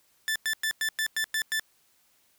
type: tone bursts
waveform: sawtooth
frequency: 1760 Hz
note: A6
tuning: in tune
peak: -22 dBFS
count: 8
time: 0.28-1.596 s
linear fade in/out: 0 ms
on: 77 ms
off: 100 ms
effects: white hiss -66 dBFS RMS until 2.38 s